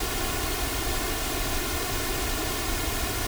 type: noise with comb filter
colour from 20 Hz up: pink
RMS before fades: -28 dBFS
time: 0-3.27 s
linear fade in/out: 5 ms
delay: 2.8 ms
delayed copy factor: +0.7
effects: none